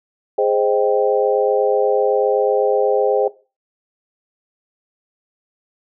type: chord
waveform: sine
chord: Ab major seventh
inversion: none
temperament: equal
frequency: 415.3 / 523.3 / 622.3 / 784 Hz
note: Ab4 / C5 / Eb5 / G5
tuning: 0 / 0 / 0 / 0 cents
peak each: -17 / -18 / -22 / -22 dBFS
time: 0.38-3.28 s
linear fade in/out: 5 ms
effects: noise-tail reverb RT60 0.3 s tail -17 dB re dry